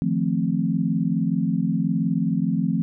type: chord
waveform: sine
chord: F dominant seventh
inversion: third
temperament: equal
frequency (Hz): 155.56 / 174.61 / 220 / 261.6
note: Eb3 / F3 / A3 / C4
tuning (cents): 0 / 0 / 0 / 0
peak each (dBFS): -27 / -23 / -25 / -26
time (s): 0.02-2.82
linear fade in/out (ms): 0
effects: none